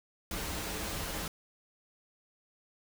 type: noise with comb filter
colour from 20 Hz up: pink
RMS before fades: -37 dBFS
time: 0.31-1.28 s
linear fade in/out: 2 ms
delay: 8.1 ms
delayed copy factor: -0.65
effects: none